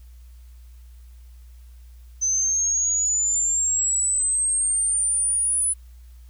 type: exponential sweep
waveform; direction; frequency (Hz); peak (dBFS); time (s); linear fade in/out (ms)
sine; up; 6110 to 10050; -19; 2.21-5.74; 20
effects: added 60 Hz sine -42 dBFS peak until 6.29 s + white hiss -62 dBFS RMS until 6.29 s